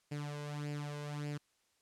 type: tone with flanger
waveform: sawtooth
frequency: 146.83 Hz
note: D3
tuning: in tune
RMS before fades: -41 dBFS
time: 0.11-1.38 s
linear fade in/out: 10 ms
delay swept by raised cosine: 0.4 to 2 ms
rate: 1.7 Hz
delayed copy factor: +0.65
effects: white hiss -75 dBFS RMS until 1.81 s + low-pass 9000 Hz 12 dB/octave